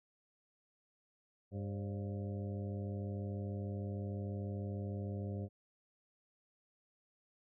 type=harmonic tone with a mistuned harmonic; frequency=100 Hz; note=G2; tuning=35 cents sharp; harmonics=1 / 2 / 3 / 4 / 5 / 6 / 7; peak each=-39 / -44 / -51 / -50 / -51 / -55 / -58 dBFS; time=1.51-5.49 s; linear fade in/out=50 ms; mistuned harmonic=5; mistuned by=+89 cents; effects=none